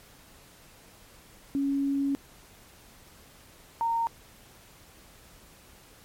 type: tone pair in turn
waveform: sine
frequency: 277.9 / 920.8 Hz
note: C#4 / A#5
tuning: +4 / -22 cents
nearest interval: octave + major sixth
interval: 2074 cents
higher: second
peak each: -24 dBFS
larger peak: neither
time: 1.55-2.15 / 3.81-4.07 s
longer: first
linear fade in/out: 0 ms
effects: pink hiss -54 dBFS RMS until 6.04 s + MP3 64 kbps